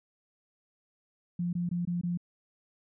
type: tone bursts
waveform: sine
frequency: 174.61 Hz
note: F3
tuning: in tune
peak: -28 dBFS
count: 5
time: 1.39-2.174 s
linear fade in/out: 5 ms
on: 140 ms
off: 21 ms
effects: none